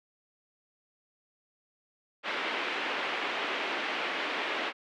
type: band-pass noise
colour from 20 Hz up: white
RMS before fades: -33 dBFS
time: 2.23-4.73 s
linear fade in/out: 50 ms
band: 270 to 2900 Hz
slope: 24 dB/octave
effects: none